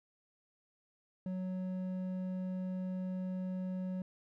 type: tone with hard clipping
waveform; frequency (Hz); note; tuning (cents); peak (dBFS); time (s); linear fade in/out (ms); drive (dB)
sine; 185; F#3; 0; -37; 1.26-4.02; 2; 6
effects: none